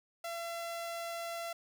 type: tone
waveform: sawtooth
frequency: 677 Hz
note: E5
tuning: 46 cents sharp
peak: -34 dBFS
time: 0.24-1.53 s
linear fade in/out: 5 ms
effects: 10-bit